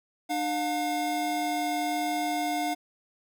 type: tone pair together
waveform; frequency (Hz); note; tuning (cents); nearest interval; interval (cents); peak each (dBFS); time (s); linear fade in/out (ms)
square; 300.2 / 714; D4 / F5; +38 / +38; octave + minor third; 1500; -32 / -29; 0.29-2.75; 20
effects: none